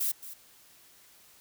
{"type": "noise with echo", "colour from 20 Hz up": "violet", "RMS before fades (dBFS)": -29, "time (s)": [0, 0.12], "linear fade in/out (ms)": 10, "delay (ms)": 220, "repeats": 1, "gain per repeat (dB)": -14, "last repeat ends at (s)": 0.34, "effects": ["white hiss -58 dBFS RMS until 1.4 s"]}